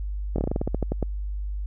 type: slowing click train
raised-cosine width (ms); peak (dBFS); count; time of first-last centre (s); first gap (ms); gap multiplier
2; -12; 13; 0.36-1.027; 23; 1.15
effects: added 50 Hz sine -27 dBFS peak until 1.66 s